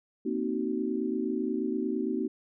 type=chord; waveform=sine; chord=C half-diminished seventh; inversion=third; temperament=equal with one note detuned; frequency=233.1 / 261.6 / 311.1 / 377.6 Hz; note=Bb3 / C4 / Eb4 / Gb4; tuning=0 / 0 / 0 / +35 cents; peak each=-33 dBFS; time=0.25-2.28 s; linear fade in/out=10 ms; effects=none